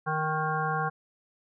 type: harmonic tone with a mistuned harmonic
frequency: 156 Hz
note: D#3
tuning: 5 cents sharp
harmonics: 1 / 3 / 5 / 7 / 9 / 10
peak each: -32 / -36 / -31 / -32 / -34 / -37 dBFS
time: 0.06-0.9 s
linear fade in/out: 20 ms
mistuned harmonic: 10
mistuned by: +39 cents
effects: none